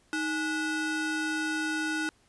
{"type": "ring-modulated tone", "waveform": "square", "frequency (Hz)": 576, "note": "D5", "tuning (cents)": -34, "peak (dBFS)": -26, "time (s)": [0.13, 2.09], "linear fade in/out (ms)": 0, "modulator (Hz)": 889, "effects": ["pink hiss -65 dBFS RMS until 2.28 s", "resampled to 24000 Hz"]}